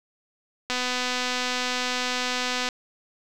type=click train; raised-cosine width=0.2 ms; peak=-10 dBFS; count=498; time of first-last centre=0.7-2.688 s; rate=250 Hz; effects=none